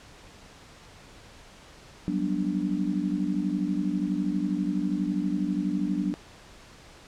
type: chord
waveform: sine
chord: G major seventh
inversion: third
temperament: just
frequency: 183.75 / 196 / 245 / 294 Hz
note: F#3 / G3 / B3 / D4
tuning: -12 / 0 / -14 / +2 cents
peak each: -30 / -30 / -33 / -29 dBFS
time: 2.08-6.14 s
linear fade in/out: 0 ms
effects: pink hiss -50 dBFS RMS until 7.07 s + low-pass 7000 Hz 12 dB/octave